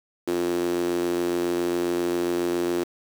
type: tone with high-pass filter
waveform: sawtooth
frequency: 87.31 Hz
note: F2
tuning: in tune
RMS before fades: -25 dBFS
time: 0.27-2.84 s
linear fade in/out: 10 ms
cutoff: 330 Hz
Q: 5.9
effects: 7-bit